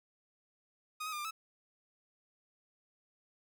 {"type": "tone with pitch steps", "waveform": "sawtooth", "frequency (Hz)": [1242, 1270, 1206, 1193, 1301], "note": ["D#6", "D#6", "D6", "D6", "E6"], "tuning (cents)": [-3, 35, 46, 27, -23], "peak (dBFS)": -34, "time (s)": [1, 1.31], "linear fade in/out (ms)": 10, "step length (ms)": 62, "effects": []}